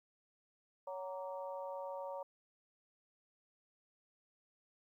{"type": "harmonic tone with a mistuned harmonic", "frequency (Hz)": 186.3, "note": "F#3", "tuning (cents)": 12, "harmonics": [3, 4, 5, 6], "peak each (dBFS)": [-43, -52, -46, -55], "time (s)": [0.87, 2.23], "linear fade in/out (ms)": 5, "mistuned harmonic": 6, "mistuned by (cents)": 63, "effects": ["13-bit"]}